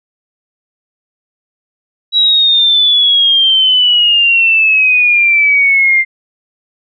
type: exponential sweep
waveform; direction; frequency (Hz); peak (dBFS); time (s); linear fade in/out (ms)
sine; down; 3901 to 2093; -6; 2.12-6.05; 50
effects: none